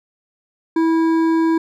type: tone with hard clipping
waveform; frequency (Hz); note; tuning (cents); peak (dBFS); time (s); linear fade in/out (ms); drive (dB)
triangle; 326.5; E4; -17; -15; 0.76-1.58; 5; 13
effects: none